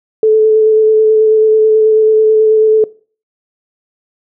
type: tone with vibrato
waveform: sine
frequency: 435.3 Hz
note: A4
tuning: 19 cents flat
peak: -5 dBFS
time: 0.23-2.84 s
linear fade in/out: 2 ms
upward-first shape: square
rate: 9.2 Hz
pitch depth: 11 cents each way
effects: noise-tail reverb RT60 0.4 s tail -21 dB re dry